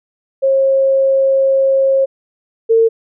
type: tone pair in turn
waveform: sine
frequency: 539 / 453.2 Hz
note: C#5 / A#4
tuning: -49 / -49 cents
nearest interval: minor third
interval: 300 cents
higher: first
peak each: -9 / -7 dBFS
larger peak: second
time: 0.42-2.06 / 2.69-2.89 s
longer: first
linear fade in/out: 20 ms
effects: none